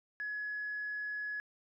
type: tone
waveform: sine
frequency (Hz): 1690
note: G#6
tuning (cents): +30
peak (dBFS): -35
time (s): 0.2-1.4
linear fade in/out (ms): 0
effects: tanh soft clip ceiling -31 dBFS